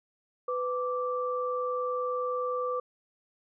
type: tone pair together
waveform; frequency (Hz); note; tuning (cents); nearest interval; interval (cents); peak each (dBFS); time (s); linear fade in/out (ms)
sine; 499.7 / 1170; B4 / D6; +20 / -7; octave + minor third; 1473; -30 / -32; 0.48-2.8; 5
effects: none